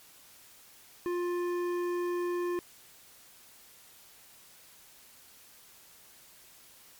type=tone with hard clipping; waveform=sine; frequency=352 Hz; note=F4; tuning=14 cents sharp; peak=-31 dBFS; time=1.06-2.59 s; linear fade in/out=0 ms; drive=11 dB; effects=white hiss -56 dBFS RMS until 6.99 s + MP3 96 kbps